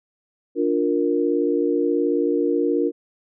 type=chord; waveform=sine; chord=Bb major; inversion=first; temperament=equal with one note detuned; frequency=293.7 / 352.3 / 466.2 Hz; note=D4 / F4 / Bb4; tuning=0 / +15 / 0 cents; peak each=-22 dBFS; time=0.55-2.92 s; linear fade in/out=50 ms; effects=none